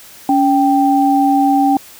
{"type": "tone pair together", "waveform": "sine", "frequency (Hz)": [280.8, 784], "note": ["C#4", "G5"], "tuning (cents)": [22, 0], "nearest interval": "octave + tritone", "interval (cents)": 1778, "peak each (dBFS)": -12, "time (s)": [0.29, 1.77], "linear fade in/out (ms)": 2, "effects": ["white hiss -39 dBFS RMS until 1.99 s"]}